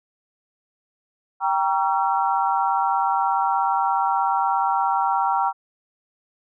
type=chord; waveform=sine; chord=G diminished seventh; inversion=none; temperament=just; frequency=784 / 940.8 / 1128.9 / 1354.7 Hz; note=G5 / Bb5 / Db6 / Fb6; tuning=0 / +16 / +31 / +47 cents; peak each=-22 / -22 / -28 / -26 dBFS; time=1.4-5.53 s; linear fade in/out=50 ms; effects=none